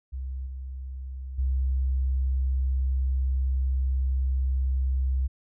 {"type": "tone with level steps", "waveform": "sine", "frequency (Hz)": 65.41, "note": "C2", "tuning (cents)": 0, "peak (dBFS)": [-30, -33, -22], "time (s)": [0.12, 5.28], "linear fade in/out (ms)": 20, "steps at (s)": [0.46, 1.38], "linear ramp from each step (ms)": 10, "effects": []}